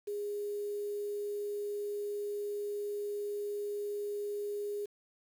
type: tone with quantisation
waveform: sine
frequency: 411.4 Hz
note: G#4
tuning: 16 cents flat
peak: -34 dBFS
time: 0.07-4.86 s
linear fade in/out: 10 ms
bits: 9
effects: none